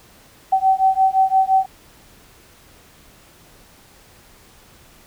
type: beating tone pair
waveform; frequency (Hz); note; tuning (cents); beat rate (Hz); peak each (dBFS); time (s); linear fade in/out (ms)
sine; 762 / 767.8; G5 / G5; -49 / -36; 5.8; -16 / -16; 0.52-1.66; 10
effects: pink hiss -49 dBFS RMS until 5.06 s